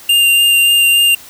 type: tone with vibrato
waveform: square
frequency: 2794 Hz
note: F7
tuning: in tune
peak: -8 dBFS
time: 0.09-1.15 s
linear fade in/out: 5 ms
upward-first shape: sine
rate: 3.5 Hz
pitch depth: 10 cents each way
effects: white hiss -37 dBFS RMS until 1.29 s